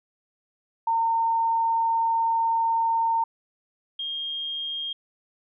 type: tone pair in turn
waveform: sine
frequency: 912 / 3227 Hz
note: A#5 / G7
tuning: -38 / +50 cents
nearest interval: octave + minor seventh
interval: 2188 cents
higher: second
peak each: -20 / -28 dBFS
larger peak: first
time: 0.87-3.24 / 3.99-4.93 s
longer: first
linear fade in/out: 5 ms
effects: none